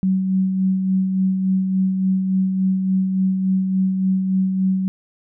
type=tone with tremolo; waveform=sine; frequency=189 Hz; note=F#3; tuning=37 cents sharp; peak=-14 dBFS; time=0.03-4.88 s; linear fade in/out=0 ms; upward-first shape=sine; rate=3.5 Hz; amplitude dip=40%; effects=none